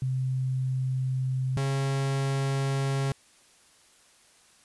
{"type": "tone pair in turn", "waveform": ["sine", "45% pulse"], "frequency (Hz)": [130, 136.54], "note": ["C3", "C#3"], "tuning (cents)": [-11, -26], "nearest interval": "minor second", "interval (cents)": 85, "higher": "second", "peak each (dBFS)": -25, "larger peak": "neither", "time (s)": [[0.02, 1.57], [1.57, 3.12]], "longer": "neither", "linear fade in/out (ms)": 2, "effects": ["white hiss -59 dBFS RMS until 4.64 s", "resampled to 24000 Hz"]}